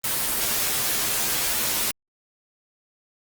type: noise with comb filter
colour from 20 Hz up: white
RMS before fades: -24 dBFS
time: 0.04-1.91 s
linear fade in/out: 2 ms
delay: 11 ms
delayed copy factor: -0.65
effects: Opus 24 kbps